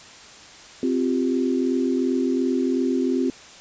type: chord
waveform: sine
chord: C suspended fourth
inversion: none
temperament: equal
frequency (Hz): 261.6 / 349.2 / 392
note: C4 / F4 / G4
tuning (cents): 0 / 0 / 0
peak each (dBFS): -21 / -25 / -27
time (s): 0.83-3.3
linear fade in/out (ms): 2
effects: white hiss -44 dBFS RMS until 3.6 s + resampled to 16000 Hz